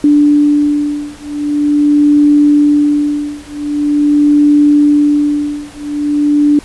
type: beating tone pair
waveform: sine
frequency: 293 / 293.44 Hz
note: D4 / D4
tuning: -4 / -1 cents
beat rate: 0.44 Hz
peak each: -10 dBFS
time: 0.04-6.59 s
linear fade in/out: 2 ms
effects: pink hiss -36 dBFS RMS until 6.64 s + resampled to 24000 Hz